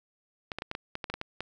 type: clicks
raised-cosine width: 0.3 ms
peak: -18 dBFS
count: 11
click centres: 0.518 / 0.586 / 0.621 / 0.714 / 0.751 / 0.954 / 1.042 / 1.1 / 1.14 / 1.214 / 1.406 s
effects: none